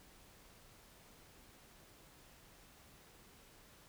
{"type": "silence", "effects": ["pink hiss -62 dBFS RMS until 3.88 s"]}